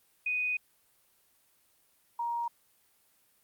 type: tone pair in turn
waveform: sine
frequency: 2489 / 941.2 Hz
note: D#7 / A#5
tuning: 0 / +16 cents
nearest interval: octave + perfect fourth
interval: 1684 cents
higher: first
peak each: -28 / -30 dBFS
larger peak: first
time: 0.26-0.57 / 2.19-2.48 s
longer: first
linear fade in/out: 5 ms
effects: white hiss -68 dBFS RMS until 3.43 s + Opus 32 kbps